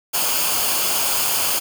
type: noise with comb filter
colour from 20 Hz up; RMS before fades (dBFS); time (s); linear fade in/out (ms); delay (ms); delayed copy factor
white; -20; 0.13-1.6; 20; 0.52; -0.55
effects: none